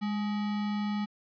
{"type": "tone with sample-and-hold", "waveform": "sine", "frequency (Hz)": 206.6, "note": "G#3", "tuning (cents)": -9, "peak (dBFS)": -28, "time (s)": [0.01, 1.06], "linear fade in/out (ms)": 20, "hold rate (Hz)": 1050, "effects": ["resampled to 11025 Hz"]}